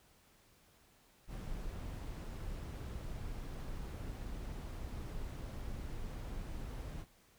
brown noise, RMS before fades -43 dBFS, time 1.27-7.06 s, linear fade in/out 50 ms, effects pink hiss -67 dBFS RMS until 7.38 s

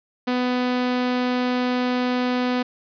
sawtooth tone, 249.3 Hz, B3, 16 cents sharp, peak -16 dBFS, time 0.27-2.63 s, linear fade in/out 10 ms, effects resampled to 11025 Hz + 9-bit

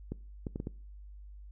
clicks, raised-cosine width 3 ms, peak -23 dBFS, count 5, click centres 0.12 / 0.468 / 0.559 / 0.601 / 0.671 s, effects noise-tail reverb RT60 0.4 s tail -22 dB re dry + added 50 Hz sine -46 dBFS peak until 1.51 s

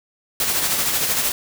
white noise with tremolo, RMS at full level -19 dBFS, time 0.4-1.32 s, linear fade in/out 2 ms, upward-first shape sine, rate 13 Hz, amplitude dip 40%, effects none

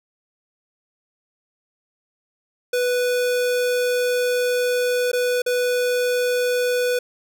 square tone with dropouts, 493.9 Hz, B4, in tune, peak -19 dBFS, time 2.73-6.99 s, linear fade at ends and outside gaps 5 ms, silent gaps 5.117-5.131 / 5.42-5.462 s, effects none

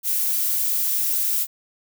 violet noise, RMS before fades -22 dBFS, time 0.03-1.47 s, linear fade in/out 50 ms, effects none

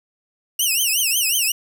10% pulse tone with vibrato, 2817 Hz, F7, 14 cents sharp, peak -9 dBFS, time 0.59-1.52 s, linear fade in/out 5 ms, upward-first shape triangle, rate 5.5 Hz, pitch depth 220 cents each way, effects none

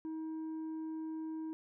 sine tone with tanh clipping, 317.7 Hz, D#4, 36 cents sharp, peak -39 dBFS, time 0.05-1.53 s, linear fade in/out 0 ms, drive 4 dB, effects none

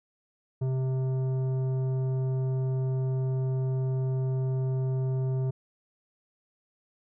sine tone with tanh clipping, 130.81 Hz, C3, in tune, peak -27 dBFS, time 0.61-5.51 s, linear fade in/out 10 ms, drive 11 dB, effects none

